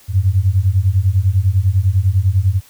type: beating tone pair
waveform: sine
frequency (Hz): 90.4 / 100.4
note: F#2 / G2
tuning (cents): -40 / +42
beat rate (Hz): 10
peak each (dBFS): -14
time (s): 0.08-2.61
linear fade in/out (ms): 50
effects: white hiss -47 dBFS RMS until 2.69 s